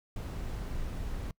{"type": "noise", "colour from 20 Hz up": "brown", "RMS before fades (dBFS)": -36, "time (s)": [0.16, 1.31], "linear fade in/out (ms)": 2, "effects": ["noise-tail reverb RT60 0.1 s tail -25 dB re dry"]}